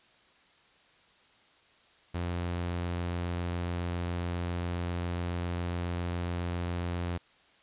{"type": "tone", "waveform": "sawtooth", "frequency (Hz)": 87.31, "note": "F2", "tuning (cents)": 0, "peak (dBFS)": -27, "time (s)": [2.14, 7.18], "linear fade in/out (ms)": 10, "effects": ["white hiss -62 dBFS RMS until 7.62 s", "resampled to 8000 Hz"]}